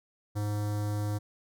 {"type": "tone with notch filter", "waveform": "square", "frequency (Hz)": 104.2, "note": "G#2", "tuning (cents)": 6, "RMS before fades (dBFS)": -31, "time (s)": [0.35, 1.19], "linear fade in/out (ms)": 20, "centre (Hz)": 2600, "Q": 0.74, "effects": []}